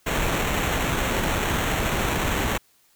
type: noise with sample-and-hold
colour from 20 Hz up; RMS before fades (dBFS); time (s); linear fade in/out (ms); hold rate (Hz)
pink; -24; 0.06-2.58; 10; 4900
effects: white hiss -61 dBFS RMS until 2.95 s